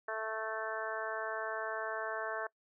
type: harmonic tone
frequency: 220 Hz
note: A3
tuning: in tune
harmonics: 2 / 3 / 4 / 5 / 6 / 7 / 8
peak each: -43 / -40 / -46 / -43 / -46 / -42 / -44 dBFS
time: 0.08-2.47 s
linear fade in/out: 5 ms
effects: noise-tail reverb RT60 0.1 s tail -23 dB re dry